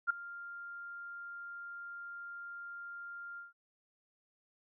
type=tone with ADSR envelope; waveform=sine; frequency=1396.9 Hz; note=F6; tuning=in tune; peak=-24 dBFS; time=0.07-3.53 s; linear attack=31 ms; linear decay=6 ms; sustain=-19 dB; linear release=150 ms; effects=none